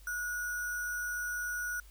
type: tone with sample-and-hold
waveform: sine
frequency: 1457 Hz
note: F#6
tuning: 27 cents flat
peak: -33 dBFS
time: 0.07-1.8 s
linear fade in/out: 2 ms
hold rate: 7350 Hz
effects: added 50 Hz sine -52 dBFS peak until 1.9 s + white hiss -62 dBFS RMS until 1.9 s